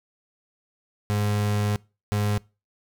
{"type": "tone bursts at uneven times", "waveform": "35% pulse", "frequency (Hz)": 103.83, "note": "G#2", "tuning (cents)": 0, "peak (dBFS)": -20, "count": 2, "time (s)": [[1.1, 1.76], [2.12, 2.38]], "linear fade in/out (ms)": 0, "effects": ["noise-tail reverb RT60 0.3 s tail -24 dB re dry"]}